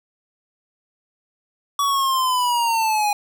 square linear sweep, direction down, 1139 to 819 Hz, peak -18 dBFS, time 1.79-3.13 s, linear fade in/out 2 ms, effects none

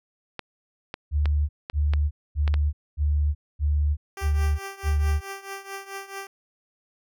clicks, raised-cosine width 0.3 ms, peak -15 dBFS, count 7, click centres 0.393 / 0.941 / 1.257 / 1.699 / 1.936 / 2.478 / 2.541 s
sine tone bursts, 73.8 Hz, D2, 9 cents sharp, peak -19 dBFS, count 7, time 1.11-5.21 s, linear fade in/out 50 ms, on 380 ms, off 240 ms
10% pulse tone with tremolo, 392 Hz, G4, in tune, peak -23 dBFS, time 4.17-6.27 s, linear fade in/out 2 ms, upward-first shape triangle, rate 4.6 Hz, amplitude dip 85%
effects none

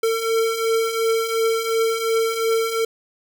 square beating tone pair, 449.6 / 452.4 Hz, A4 / A4, +37 / +48 cents, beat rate 2.8 Hz, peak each -26 / -20 dBFS, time 0.03-2.85 s, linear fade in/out 5 ms, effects none

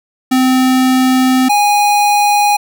square tone pair in turn, 258.1 / 824.2 Hz, C4 / G#5, -23 / -13 cents, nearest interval octave + minor sixth, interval 2010 cents, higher second, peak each -9 dBFS, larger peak neither, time 0.31-1.49 / 1.49-2.57 s, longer first, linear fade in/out 10 ms, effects none

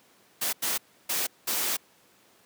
white noise bursts at uneven times, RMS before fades -28 dBFS, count 4, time 0.41-0.53 / 0.62-0.78 / 1.09-1.27 / 1.47-1.77 s, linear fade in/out 10 ms, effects pink hiss -60 dBFS RMS until 2.45 s + high-pass 200 Hz 12 dB/octave

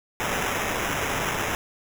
white noise with sample-and-hold, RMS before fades -27 dBFS, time 0.2-1.55 s, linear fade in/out 0 ms, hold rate 4410 Hz, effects none

